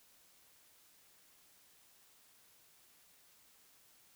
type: silence
effects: white hiss -66 dBFS RMS until 4.15 s